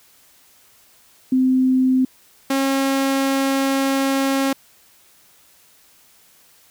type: tone pair in turn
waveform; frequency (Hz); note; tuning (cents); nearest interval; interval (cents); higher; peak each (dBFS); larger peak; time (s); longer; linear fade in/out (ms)
sine / sawtooth; 258.6 / 271.3; C4 / C#4; -20 / -37; minor second; 83; second; -13; neither; 1.32-2.05 / 2.5-4.53; second; 5
effects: white hiss -53 dBFS RMS until 6.7 s